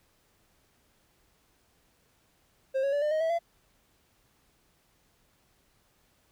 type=tone with pitch steps; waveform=triangle; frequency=532 / 554 / 576.8 / 600.6 / 625.4 / 651.2 / 678.1 Hz; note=C5 / C#5 / D5 / D5 / D#5 / E5 / E5; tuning=+29 / -1 / -31 / +39 / +9 / -21 / +49 cents; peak=-23 dBFS; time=2.74-3.391 s; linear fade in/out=20 ms; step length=93 ms; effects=pink hiss -68 dBFS RMS until 6.31 s